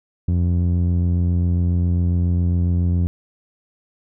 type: tone with low-pass filter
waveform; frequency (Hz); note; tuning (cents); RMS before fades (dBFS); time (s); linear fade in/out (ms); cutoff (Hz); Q
sawtooth; 87.3; F2; 0; -18; 0.28-3.07; 0; 190; 0.88
effects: none